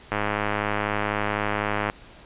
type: click train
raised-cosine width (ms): 0.5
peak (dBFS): -9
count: 186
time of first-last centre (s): 0.12-1.899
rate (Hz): 104
effects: pink hiss -48 dBFS RMS until 2.25 s + resampled to 8000 Hz